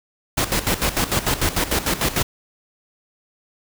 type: noise with tremolo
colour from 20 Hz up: pink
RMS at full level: -19 dBFS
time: 0.37-2.23 s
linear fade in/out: 10 ms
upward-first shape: square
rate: 6.7 Hz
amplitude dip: 75%
effects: none